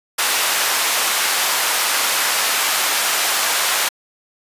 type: high-pass noise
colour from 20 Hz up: pink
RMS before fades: -18 dBFS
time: 0.18-3.89 s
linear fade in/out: 10 ms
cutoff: 950 Hz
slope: 12 dB/octave
effects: resampled to 32000 Hz